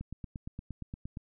click train, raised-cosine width 5 ms, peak -27 dBFS, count 11, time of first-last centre 0.01-1.171 s, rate 8.61 Hz, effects none

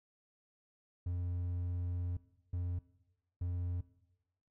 triangle tone bursts at uneven times, 88.4 Hz, F2, 22 cents sharp, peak -32 dBFS, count 3, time 1.06-2.17 / 2.53-2.79 / 3.41-3.81 s, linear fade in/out 5 ms, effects noise-tail reverb RT60 1.0 s tail -18 dB re dry

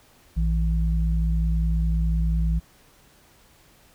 sine tone pair together, 57.74 / 163.3 Hz, A#1 / E3, -16 / -16 cents, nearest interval octave + tritone, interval 1800 cents, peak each -20 / -26 dBFS, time 0.36-2.6 s, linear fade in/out 20 ms, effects pink hiss -56 dBFS RMS until 3.94 s

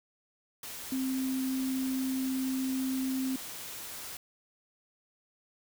sine tone in noise, 262.1 Hz, C4, 3 cents sharp, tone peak -29 dBFS, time 0.92-3.36 s, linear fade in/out 2 ms, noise white, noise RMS -42 dBFS, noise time 0.63-4.17 s, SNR +10 dB, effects none

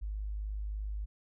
sine tone, 51.6 Hz, G#1, 10 cents flat, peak -34 dBFS, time 0.01-1.06 s, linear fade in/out 20 ms, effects none

